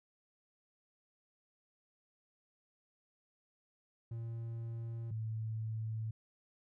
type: tone pair in turn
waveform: triangle / sine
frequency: 115.2 / 110.52 Hz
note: A#2 / A2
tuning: -20 / +8 cents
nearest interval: minor second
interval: 72 cents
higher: first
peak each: -37 / -36 dBFS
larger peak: second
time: 4.11-5.11 / 5.11-6.11 s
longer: neither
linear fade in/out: 5 ms
effects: none